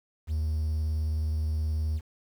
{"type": "tone with vibrato", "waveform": "triangle", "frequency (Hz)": 77.78, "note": "D#2", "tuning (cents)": 0, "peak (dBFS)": -23, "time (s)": [0.27, 2.01], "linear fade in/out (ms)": 50, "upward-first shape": "square", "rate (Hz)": 19, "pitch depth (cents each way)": 19, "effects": ["tanh soft clip ceiling -19 dBFS", "9-bit"]}